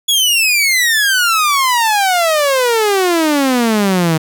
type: exponential sweep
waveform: sawtooth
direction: down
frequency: 3407 to 155.56 Hz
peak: -7 dBFS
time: 0.08-4.18 s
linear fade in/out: 10 ms
effects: none